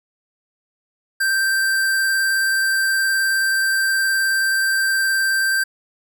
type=tone with vibrato; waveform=square; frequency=1568 Hz; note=G6; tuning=in tune; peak=-17 dBFS; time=1.2-5.64 s; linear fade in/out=10 ms; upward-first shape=sine; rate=19 Hz; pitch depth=11 cents each way; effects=none